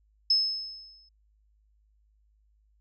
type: tone with exponential decay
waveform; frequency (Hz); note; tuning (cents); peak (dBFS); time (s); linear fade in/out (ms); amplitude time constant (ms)
sine; 5200; E8; -24; -18; 0.3-1.09; 5; 170
effects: added 52 Hz sine -63 dBFS peak until 2.8 s